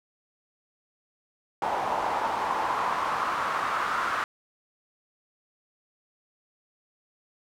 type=noise with band-pass filter sweep; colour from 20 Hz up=pink; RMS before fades=-28 dBFS; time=1.62-4.24 s; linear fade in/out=2 ms; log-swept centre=820 to 1300 Hz; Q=3.6; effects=none